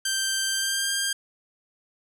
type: tone with pitch glide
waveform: 10% pulse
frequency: 1568 to 1598.2 Hz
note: G6 to G6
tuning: 0 to +33 cents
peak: -15 dBFS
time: 0.05-1.13 s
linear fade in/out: 5 ms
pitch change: +33 cents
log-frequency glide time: 0.47-0.92 s
effects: none